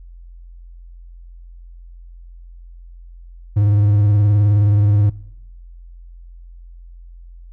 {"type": "tone with vibrato", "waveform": "triangle", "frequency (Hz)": 103.1, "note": "G#2", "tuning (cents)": -12, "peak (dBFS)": -9, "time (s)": [3.56, 5.1], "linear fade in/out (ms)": 10, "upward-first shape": "sine", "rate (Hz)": 19, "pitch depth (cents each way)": 46, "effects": ["noise-tail reverb RT60 0.9 s tail -24 dB re dry", "added 43 Hz sine -36 dBFS peak until 7.52 s"]}